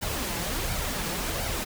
pink noise with flanger, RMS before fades -30 dBFS, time 0.01-1.65 s, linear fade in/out 20 ms, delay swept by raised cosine 1.3 to 6 ms, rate 1.4 Hz, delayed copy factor +0.55, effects none

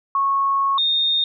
sine tone pair in turn, 1100 / 3672 Hz, C#6 / A#7, -14 / -27 cents, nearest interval octave + major sixth, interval 2087 cents, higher second, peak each -16 dBFS, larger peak neither, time 0.15-0.78 / 0.78-1.24 s, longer first, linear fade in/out 2 ms, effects none

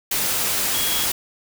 sine tone in noise, 3322 Hz, G#7, in tune, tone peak -27 dBFS, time 0.74-1.05 s, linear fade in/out 5 ms, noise white, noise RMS -22 dBFS, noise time 0.11-1.12 s, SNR -8 dB, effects none

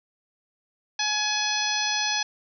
harmonic tone, 844 Hz, G#5, 28 cents sharp, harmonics 1 / 2 / 3 / 4 / 5 / 6 / 7, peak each -31 / -31 / -31 / -31 / -31 / -31 / -31 dBFS, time 0.99-2.23 s, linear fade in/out 5 ms, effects none

